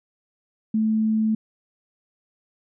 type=tone; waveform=sine; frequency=218.7 Hz; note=A3; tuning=10 cents flat; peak=-18 dBFS; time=0.74-1.35 s; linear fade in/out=5 ms; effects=none